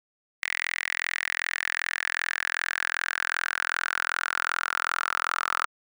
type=tone with high-pass filter sweep; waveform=sawtooth; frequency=42.6 Hz; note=F1; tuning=42 cents flat; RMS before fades=-29 dBFS; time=0.42-5.66 s; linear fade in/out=10 ms; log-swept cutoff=2000 to 1300 Hz; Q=6.4; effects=none